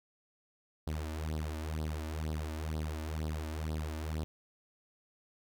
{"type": "tone with flanger", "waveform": "sawtooth", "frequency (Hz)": 77.78, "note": "D#2", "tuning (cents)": 0, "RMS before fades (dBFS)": -37, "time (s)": [0.87, 4.24], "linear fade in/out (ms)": 0, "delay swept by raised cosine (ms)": [0.21, 3.41], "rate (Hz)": 2.1, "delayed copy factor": 0.8, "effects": []}